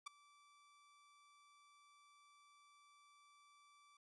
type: tone with ADSR envelope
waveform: sawtooth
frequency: 1163 Hz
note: D6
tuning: 17 cents flat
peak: -39 dBFS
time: 0.06-3.97 s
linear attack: 11 ms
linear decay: 8 ms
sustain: -24 dB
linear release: 3 ms
effects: resampled to 24000 Hz